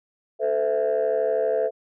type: chord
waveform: sine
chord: A minor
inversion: none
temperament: equal with one note detuned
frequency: 440 / 512.5 / 659.3 Hz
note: A4 / C5 / E5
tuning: 0 / -36 / 0 cents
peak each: -23 dBFS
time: 0.39-1.71 s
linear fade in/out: 50 ms
effects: tanh soft clip ceiling -15 dBFS